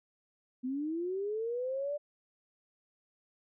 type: linear sweep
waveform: sine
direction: up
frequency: 246.9 to 593 Hz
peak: -32 dBFS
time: 0.63-1.98 s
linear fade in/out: 20 ms
effects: none